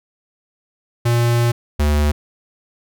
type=tone pair in turn; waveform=square; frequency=118.7 / 74.11 Hz; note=A#2 / D2; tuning=+32 / +16 cents; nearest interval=minor sixth; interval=816 cents; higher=first; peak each=-14 dBFS; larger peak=neither; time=1.05-1.52 / 1.79-2.12 s; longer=first; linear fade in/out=10 ms; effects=none